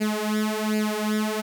sawtooth tone with flanger, 214 Hz, A3, 48 cents flat, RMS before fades -25 dBFS, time 0-1.42 s, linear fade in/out 20 ms, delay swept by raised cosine 0.42 to 4.12 ms, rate 1.3 Hz, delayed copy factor +0.8, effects none

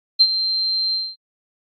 sine tone with ADSR envelope, 4144 Hz, C8, 17 cents flat, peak -7 dBFS, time 0.19-1.16 s, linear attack 21 ms, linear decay 54 ms, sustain -11 dB, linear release 230 ms, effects AAC 32 kbps

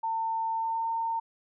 sine tone with pitch glide, 900 to 911 Hz, A5 to A#5, +39 to -40 cents, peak -27 dBFS, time 0.03-1.2 s, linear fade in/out 10 ms, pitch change +21 cents, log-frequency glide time 0.53-0.9 s, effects none

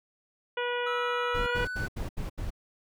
harmonic tone, 486.4 Hz, B4, 26 cents flat, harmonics 1 / 2 / 3 / 4 / 5 / 6 / 7, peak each -31 / -35 / -35 / -40 / -40 / -40 / -47 dBFS, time 0.57-1.65 s, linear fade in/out 5 ms
triangle tone with pitch glide, 1306 to 1491.6 Hz, E6 to F#6, -17 to +14 cents, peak -31 dBFS, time 0.86-1.87 s, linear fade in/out 10 ms, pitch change +231 cents, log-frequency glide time 1.34-1.59 s
brown noise bursts, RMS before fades -33 dBFS, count 6, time 1.34-2.505 s, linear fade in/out 10 ms, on 130 ms, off 77 ms
effects none

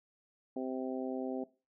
harmonic tone, 130 Hz, C3, 11 cents flat, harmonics 2 / 3 / 4 / 5 / 6, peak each -37 / -41 / -43 / -45 / -47 dBFS, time 0.56-1.44 s, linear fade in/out 5 ms, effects noise-tail reverb RT60 0.3 s tail -18 dB re dry

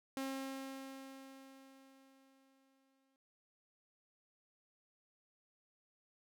sawtooth tone with exponential decay, 268.5 Hz, C4, 45 cents sharp, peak -34 dBFS, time 0.17-3.16 s, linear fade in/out 1 ms, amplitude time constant 650 ms, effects none

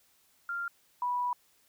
sine tone pair in turn, 1392 / 981.5 Hz, F6 / B5, -6 / -11 cents, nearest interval tritone, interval 605 cents, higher first, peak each -32 / -28 dBFS, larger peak second, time 0.49-0.68 / 1.02-1.33 s, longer second, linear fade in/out 2 ms, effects white hiss -67 dBFS RMS until 1.68 s

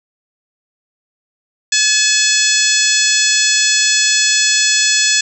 harmonic tone with a mistuned harmonic, 856 Hz, A5, 48 cents flat, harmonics 2 / 3 / 4 / 5 / 6 / 7 / 8 / 9, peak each -19 / -19 / -19 / -19 / -19 / -19 / -19 / -19 dBFS, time 1.72-5.21 s, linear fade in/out 5 ms, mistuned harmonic 5, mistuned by +16 cents, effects none

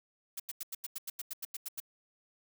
blue noise bursts, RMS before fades -39 dBFS, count 13, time 0.37-1.802 s, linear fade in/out 5 ms, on 28 ms, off 89 ms, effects none

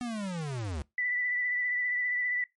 square linear sweep, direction down, 250 to 66.8 Hz, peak -33 dBFS, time 0.01-0.82 s, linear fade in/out 0 ms
sine tone with vibrato, 1975.5 Hz, B6, in tune, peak -27 dBFS, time 0.98-2.44 s, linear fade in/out 2 ms, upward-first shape triangle, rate 15 Hz, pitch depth 29 cents each way
effects noise-tail reverb RT60 0.2 s tail -23 dB re dry + MP3 48 kbps

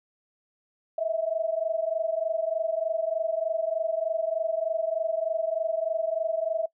sine tone pair together, 638.7 / 662 Hz, D#5 / E5, +45 / +7 cents, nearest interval minor second, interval 62 cents, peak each -28 / -27 dBFS, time 0.98-6.66 s, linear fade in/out 5 ms, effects noise-tail reverb RT60 0.1 s tail -23 dB re dry

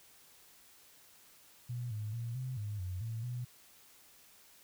sine tone with pitch steps, 121.5 / 106.7 / 117.3 / 129 / 104.3 / 91.3 / 113.1 / 123 Hz, B2 / G#2 / A#2 / C3 / G#2 / F#2 / A2 / B2, -28 / +47 / +11 / -24 / +8 / -23 / +48 / -7 cents, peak -36 dBFS, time 1.69-3.45 s, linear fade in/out 10 ms, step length 220 ms, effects white hiss -61 dBFS RMS until 4.63 s

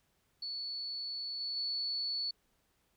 sine tone with level steps, 4435 Hz, C#8, in tune, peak -37 / -35 / -33 dBFS, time 0.42-2.31 s, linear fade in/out 5 ms, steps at 1.4 / 1.56 s, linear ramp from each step 10 ms, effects pink hiss -75 dBFS RMS until 2.96 s

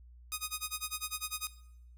5% pulse tone with tremolo, 1244.5 Hz, D#6, in tune, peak -21 dBFS, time 0.32-1.47 s, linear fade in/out 0 ms, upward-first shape sine, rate 10 Hz, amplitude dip 100%, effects noise-tail reverb RT60 0.8 s tail -18 dB re dry + added 60 Hz sine -52 dBFS peak until 1.97 s

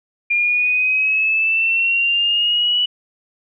sine exponential sweep, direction up, 2400 to 2960 Hz, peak -14 dBFS, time 0.3-2.86 s, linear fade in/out 10 ms, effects none

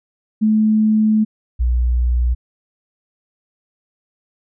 sine tone pair in turn, 216.2 / 60.67 Hz, A3 / B1, -30 / -30 cents, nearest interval octave + minor seventh, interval 2200 cents, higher first, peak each -11 / -13 dBFS, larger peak first, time 0.41-1.25 / 1.59-2.35 s, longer first, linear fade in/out 20 ms, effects none

